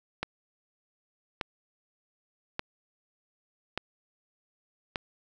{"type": "click train", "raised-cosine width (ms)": 0.3, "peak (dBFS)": -14, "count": 5, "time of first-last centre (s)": [0.23, 4.958], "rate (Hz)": 0.846, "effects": []}